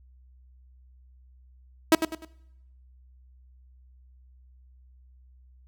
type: tone with echo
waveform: sawtooth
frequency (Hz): 321.8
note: E4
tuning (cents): -42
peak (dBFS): -10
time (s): 1.92-1.95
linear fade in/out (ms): 2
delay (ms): 100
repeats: 3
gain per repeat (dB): -9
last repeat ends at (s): 2.25
effects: noise-tail reverb RT60 0.9 s tail -23 dB re dry + added 63 Hz sine -52 dBFS peak until 5.67 s